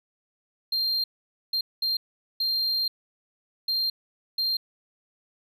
triangle tone bursts at uneven times, 4186 Hz, C8, in tune, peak -22 dBFS, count 6, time 0.72-1.04 / 1.53-1.61 / 1.82-1.97 / 2.4-2.88 / 3.68-3.9 / 4.38-4.57 s, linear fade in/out 5 ms, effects none

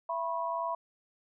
sine tone cluster, 670 / 979 / 1081 Hz, E5 / B5 / C#6, +28 / -15 / -44 cents, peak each -35 / -33 / -38 dBFS, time 0.09-0.75 s, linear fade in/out 5 ms, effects none

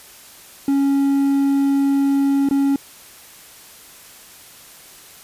triangle tone with dropouts, 277.2 Hz, C#4, in tune, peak -12 dBFS, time 0.68-2.76 s, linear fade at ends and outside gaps 2 ms, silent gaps 2.489-2.51 s, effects white hiss -43 dBFS RMS until 5.23 s + resampled to 32000 Hz

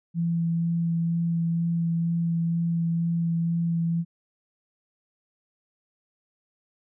sine tone with vibrato, 167.8 Hz, E3, 31 cents sharp, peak -22 dBFS, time 0.14-4.05 s, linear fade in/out 50 ms, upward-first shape sine, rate 2.1 Hz, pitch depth 10 cents each way, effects none

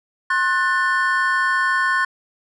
triangle chord, F# diminished, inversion second, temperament just, 1065.6 / 1480 / 1776 Hz, C6 / F#6 / A6, +31 / 0 / +16 cents, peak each -19 dBFS, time 0.3-2.05 s, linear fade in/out 5 ms, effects resampled to 24000 Hz

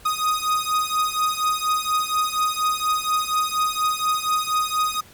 45% pulse beating tone pair, 1244.5 / 1248.7 Hz, D#6 / D#6, 0 / +6 cents, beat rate 4.2 Hz, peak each -23 dBFS, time 0.05-5.01 s, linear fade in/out 10 ms, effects pink hiss -48 dBFS RMS until 5.13 s + MP3 96 kbps

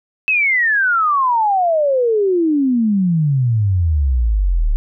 sine exponential sweep, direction down, 2636 to 35 Hz, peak -12 dBFS, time 0.28-4.76 s, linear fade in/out 0 ms, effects none

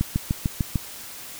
click train, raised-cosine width 5 ms, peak -9 dBFS, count 6, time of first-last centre 0.01-0.757 s, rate 6.69 Hz, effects white hiss -39 dBFS RMS until 1.39 s

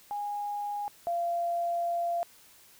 sine tone pair in turn, 822 / 688.2 Hz, G#5 / F5, -18 / -26 cents, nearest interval minor third, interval 308 cents, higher first, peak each -31 / -27 dBFS, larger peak second, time 0.11-0.88 / 1.07-2.23 s, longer second, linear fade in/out 0 ms, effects white hiss -57 dBFS RMS until 2.79 s

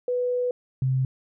sine tone pair in turn, 494.3 / 130.92 Hz, B4 / C3, +1 / +1 cents, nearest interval octave + major seventh, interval 2300 cents, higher first, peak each -22 / -20 dBFS, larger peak second, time 0.08-0.51 / 0.82-1.05 s, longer first, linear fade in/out 2 ms, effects none

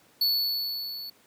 square tone with level ramp, 4435 Hz, C#8, in tune, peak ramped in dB -21 to -37 dBFS, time 0.21-1.1 s, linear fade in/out 5 ms, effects pink hiss -60 dBFS RMS until 1.26 s + high-pass 150 Hz 12 dB/octave

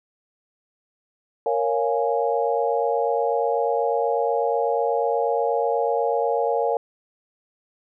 sine chord, Bb minor seventh, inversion none, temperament equal, 466.2 / 554.4 / 698.5 / 830.6 Hz, Bb4 / Db5 / F5 / Ab5, 0 / 0 / 0 / 0 cents, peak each -23 / -25 / -26 / -26 dBFS, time 1.46-6.77 s, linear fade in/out 2 ms, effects none

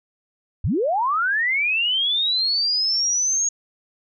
sine linear sweep, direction up, 55.9 to 6645 Hz, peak -18 dBFS, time 0.64-3.49 s, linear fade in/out 5 ms, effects none

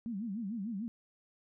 sine tone with vibrato, 213 Hz, G#3, 44 cents sharp, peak -35 dBFS, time 0.06-0.88 s, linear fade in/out 0 ms, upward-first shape sine, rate 6.7 Hz, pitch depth 210 cents each way, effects none

